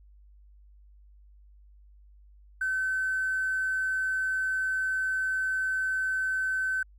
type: tone with hard clipping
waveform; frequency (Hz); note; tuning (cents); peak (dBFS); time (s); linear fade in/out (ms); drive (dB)
triangle; 1529; G6; -44; -26; 2.61-6.83; 5; 3
effects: added 50 Hz sine -52 dBFS peak until 6.98 s